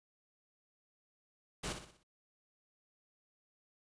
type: noise with echo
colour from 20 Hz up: pink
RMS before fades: -39 dBFS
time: 1.63-1.73 s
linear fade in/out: 10 ms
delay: 61 ms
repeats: 5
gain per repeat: -7 dB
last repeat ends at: 2.035 s
effects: resampled to 22050 Hz